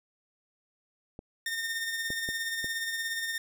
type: clicks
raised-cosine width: 2 ms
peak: -28 / -24 / -25 / -27 dBFS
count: 4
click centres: 1.191 / 2.104 / 2.289 / 2.644 s
type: tone with tremolo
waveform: sawtooth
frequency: 1824 Hz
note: A#6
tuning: 38 cents flat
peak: -26 dBFS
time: 1.46-3.38 s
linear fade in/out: 2 ms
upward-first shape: sine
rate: 17 Hz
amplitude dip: 40%
effects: none